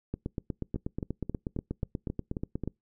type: two click trains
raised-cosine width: 3 ms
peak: -20 / -19 dBFS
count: 8 / 22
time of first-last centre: 0.76-2.637 / 0.14-2.676 s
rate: 3.73 / 8.28 Hz
effects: noise-tail reverb RT60 0.2 s tail -26 dB re dry